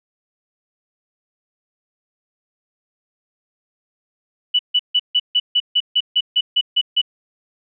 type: tone bursts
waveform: sine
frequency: 2960 Hz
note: F#7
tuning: in tune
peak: -12 dBFS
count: 13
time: 4.54-7.016 s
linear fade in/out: 10 ms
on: 52 ms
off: 150 ms
effects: none